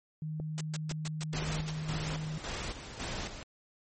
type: tone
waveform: sine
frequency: 155.3 Hz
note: D#3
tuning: 3 cents flat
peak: -34 dBFS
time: 0.22-2.38 s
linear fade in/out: 2 ms
type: click train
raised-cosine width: 2 ms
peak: -27 dBFS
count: 4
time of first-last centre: 0.4-1.938 s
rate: 1.95 Hz
type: noise bursts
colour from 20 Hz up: white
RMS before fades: -37 dBFS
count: 8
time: 0.58-1.706 s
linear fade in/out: 0 ms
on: 27 ms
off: 130 ms
type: noise with tremolo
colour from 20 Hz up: pink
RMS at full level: -37 dBFS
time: 1.33-3.43 s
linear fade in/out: 0 ms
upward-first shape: square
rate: 1.8 Hz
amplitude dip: 60%
effects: MP3 32 kbps